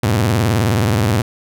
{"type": "tone with vibrato", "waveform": "sawtooth", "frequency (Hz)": 108.1, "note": "A2", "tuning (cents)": -30, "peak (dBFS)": -9, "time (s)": [0.03, 1.22], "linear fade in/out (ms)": 5, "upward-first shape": "sine", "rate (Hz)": 19, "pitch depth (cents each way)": 280, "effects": []}